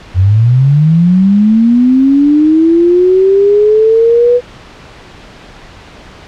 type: linear sweep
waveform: sine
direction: up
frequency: 87.31 to 493.9 Hz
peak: -4 dBFS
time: 0.14-4.41 s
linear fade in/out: 50 ms
effects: pink hiss -34 dBFS RMS until 6.27 s + low-pass 4000 Hz 12 dB/octave